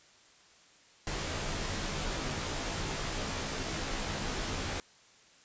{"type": "noise with comb filter", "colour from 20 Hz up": "pink", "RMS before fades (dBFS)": -35, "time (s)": [1.07, 4.8], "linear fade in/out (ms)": 0, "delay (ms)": 17, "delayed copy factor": -0.85, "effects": ["white hiss -60 dBFS RMS until 5.44 s", "resampled to 16000 Hz"]}